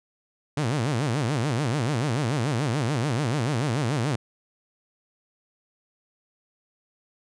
sawtooth tone with vibrato, 130.81 Hz, C3, in tune, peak -19 dBFS, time 0.57-4.16 s, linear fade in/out 5 ms, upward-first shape sine, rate 6.9 Hz, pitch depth 290 cents each way, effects resampled to 22050 Hz

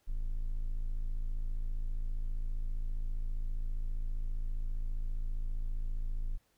triangle tone, 27.5 Hz, A0, in tune, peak -29 dBFS, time 0.07-6.38 s, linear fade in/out 20 ms, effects pink hiss -73 dBFS RMS until 6.57 s

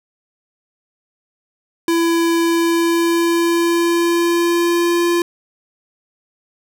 square tone with pitch glide, 335 to 344.6 Hz, E4 to F4, +28 to -23 cents, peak -14 dBFS, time 1.88-5.22 s, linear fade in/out 2 ms, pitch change +49 cents, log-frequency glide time 2.39-5.09 s, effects none

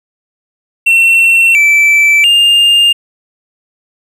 triangle tone with pitch steps, 2709 / 2322 / 2810 Hz, E7 / D7 / F7, +47 / -20 / +10 cents, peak -3 dBFS, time 0.86-2.93 s, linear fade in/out 10 ms, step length 690 ms, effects none

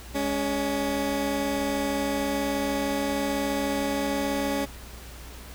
20% pulse tone pair together, 206.3 / 280 Hz, G#3 / C#4, -11 / +18 cents, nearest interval perfect fourth, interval 529 cents, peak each -27 / -21 dBFS, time 0.14-4.66 s, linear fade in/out 20 ms, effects added 60 Hz sine -42 dBFS peak until 5.54 s + pink hiss -45 dBFS RMS until 5.54 s

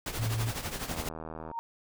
pink noise with tremolo, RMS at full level -33 dBFS, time 0.06-1.09 s, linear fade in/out 2 ms, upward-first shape triangle, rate 12 Hz, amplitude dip 75%
sine tone, 112.6 Hz, A2, 40 cents sharp, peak -28 dBFS, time 0.18-0.52 s, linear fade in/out 20 ms
click train, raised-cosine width 1 ms, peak -26 dBFS, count 50, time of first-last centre 0.9-1.514 s, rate 79.8 Hz
sine tone with exponential growth, 926 Hz, A#5, 12 cents flat, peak -29 dBFS, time 1.39-1.59 s, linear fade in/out 0 ms, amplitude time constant 42 ms
effects none

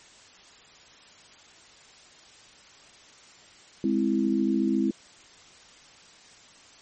sine chord, Ab augmented, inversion none, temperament equal, 207.7 / 261.6 / 329.6 Hz, Ab3 / C4 / E4, 0 / 0 / 0 cents, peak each -26 dBFS, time 3.84-4.91 s, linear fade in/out 2 ms, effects white hiss -52 dBFS RMS until 6.81 s + MP3 32 kbps

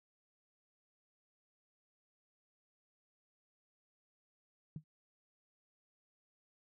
sine tone with exponential decay, 154.6 Hz, D#3, 11 cents flat, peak -37 dBFS, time 4.76-4.84 s, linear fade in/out 2 ms, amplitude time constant 16 ms, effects none

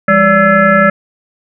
sine tone with frequency modulation, 953 Hz, A#5, 38 cents sharp, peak -5 dBFS, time 0.08-0.9 s, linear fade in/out 5 ms, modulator 375 Hz, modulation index 2.4, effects none

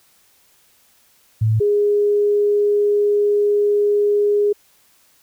sine tone pair in turn, 110 / 412.2 Hz, A2 / G#4, 0 / -13 cents, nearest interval octave + major seventh, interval 2287 cents, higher second, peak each -13 dBFS, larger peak neither, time 1.41-1.6 / 1.6-4.53 s, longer second, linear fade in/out 10 ms, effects white hiss -56 dBFS RMS until 5.22 s

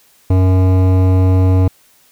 sine tone with hard clipping, 93 Hz, F#2, 9 cents sharp, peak -10 dBFS, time 0.3-1.68 s, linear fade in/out 5 ms, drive 15 dB, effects white hiss -51 dBFS RMS until 2.11 s

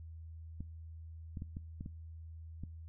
clicks, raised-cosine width 5 ms, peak -30 dBFS, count 7, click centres 0.606 / 1.372 / 1.421 / 1.569 / 1.809 / 1.861 / 2.636 s, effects noise-tail reverb RT60 0.4 s tail -22 dB re dry + added 81 Hz sine -46 dBFS peak until 2.88 s

